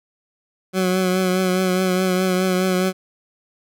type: tone with vibrato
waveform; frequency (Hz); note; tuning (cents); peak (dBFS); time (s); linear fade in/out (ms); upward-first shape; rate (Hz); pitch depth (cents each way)
20% pulse; 185; F#3; 0; -12; 0.73-2.93; 50; triangle; 4.8; 35
effects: none